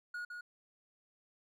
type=tone with echo; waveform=triangle; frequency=1446 Hz; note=F#6; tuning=40 cents flat; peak=-37 dBFS; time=0.14-0.25 s; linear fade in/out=5 ms; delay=160 ms; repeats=1; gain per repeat=-4 dB; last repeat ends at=0.41 s; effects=none